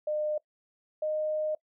sine tone pair in turn, 606 / 615.5 Hz, D#5 / D#5, -46 / -19 cents, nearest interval unison, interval 27 cents, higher second, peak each -27 dBFS, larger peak neither, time 0.07-0.38 / 1.02-1.55 s, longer second, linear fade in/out 5 ms, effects noise-tail reverb RT60 0.1 s tail -22 dB re dry

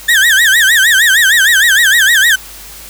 35% pulse tone with vibrato, 1714 Hz, A6, 46 cents flat, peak -4 dBFS, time 0.08-2.36 s, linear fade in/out 10 ms, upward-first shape sine, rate 6.5 Hz, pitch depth 200 cents each way, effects added 50 Hz sine -38 dBFS peak until 2.89 s + white hiss -32 dBFS RMS until 2.89 s

